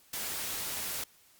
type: noise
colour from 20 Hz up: white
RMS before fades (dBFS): -36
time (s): 0.13-1.04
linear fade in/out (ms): 5
effects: white hiss -62 dBFS RMS until 1.39 s + Opus 48 kbps